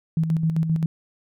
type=tone with tremolo; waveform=sine; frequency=161.5 Hz; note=E3; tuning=35 cents flat; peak=-17 dBFS; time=0.17-0.86 s; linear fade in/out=2 ms; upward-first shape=square; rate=7.6 Hz; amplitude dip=50%; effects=none